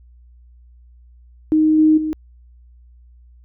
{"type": "tone with level steps", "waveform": "sine", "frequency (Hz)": 311.1, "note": "D#4", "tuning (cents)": 0, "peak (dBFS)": [-11, -9, -19], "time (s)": [1.52, 2.13], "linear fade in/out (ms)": 0, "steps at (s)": [1.78, 1.97], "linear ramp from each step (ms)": 10, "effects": ["added 60 Hz sine -44 dBFS peak until 3.44 s"]}